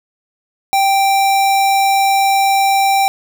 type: tone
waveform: square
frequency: 784 Hz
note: G5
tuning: in tune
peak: -11 dBFS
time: 0.73-3.08 s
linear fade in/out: 0 ms
effects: none